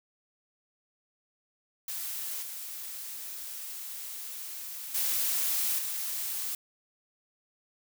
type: noise with level steps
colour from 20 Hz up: blue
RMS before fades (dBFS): -36 / -40 / -29 / -34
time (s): 1.88-6.55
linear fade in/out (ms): 2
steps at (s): 2.42 / 4.94 / 5.78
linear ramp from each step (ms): 10
effects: none